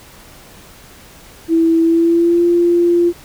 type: tone with pitch glide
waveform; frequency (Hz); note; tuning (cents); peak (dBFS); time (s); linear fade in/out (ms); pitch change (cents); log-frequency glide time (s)
sine; 328.9 to 345.7; E4 to F4; -4 to -18; -9; 1.48-3.13; 50; +86; 1.82-2.44
effects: pink hiss -41 dBFS RMS until 3.24 s